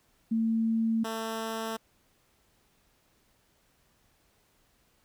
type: tone pair in turn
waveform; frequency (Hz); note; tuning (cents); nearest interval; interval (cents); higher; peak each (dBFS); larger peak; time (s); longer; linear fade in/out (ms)
sine / 10% pulse; 225.2 / 223.6; A3 / A3; +40 / +28; unison; 12; first; -24; neither; 0.31-1.04 / 1.04-1.77; neither; 10
effects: pink hiss -68 dBFS RMS until 5.04 s